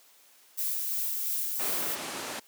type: noise with tremolo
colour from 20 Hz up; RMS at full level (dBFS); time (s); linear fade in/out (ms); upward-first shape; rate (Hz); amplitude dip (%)
violet; -30; 0.57-1.96; 20; sine; 2.9; 25
type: low-pass noise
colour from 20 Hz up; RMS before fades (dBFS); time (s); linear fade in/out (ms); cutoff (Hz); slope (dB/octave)
pink; -35; 1.59-2.4; 10; 12000; 24
effects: white hiss -59 dBFS RMS until 2.47 s + high-pass 300 Hz 12 dB/octave